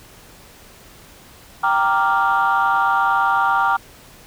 sine chord, G minor seventh, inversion none, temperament equal, 784 / 932.3 / 1174.7 / 1396.9 Hz, G5 / Bb5 / D6 / F6, 0 / 0 / 0 / 0 cents, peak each -19 dBFS, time 1.63-3.77 s, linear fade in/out 10 ms, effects tanh soft clip ceiling -8 dBFS + pink hiss -45 dBFS RMS until 4.26 s

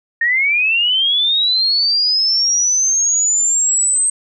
sine linear sweep, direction up, 1822 to 8320 Hz, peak -12 dBFS, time 0.21-4.1 s, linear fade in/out 5 ms, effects none

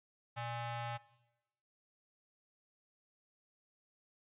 sawtooth ring-modulated tone, 472.6 Hz, A#4, 24 cents sharp, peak -32 dBFS, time 0.36-0.98 s, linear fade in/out 20 ms, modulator 352 Hz, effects noise-tail reverb RT60 0.9 s tail -18 dB re dry + resampled to 8000 Hz

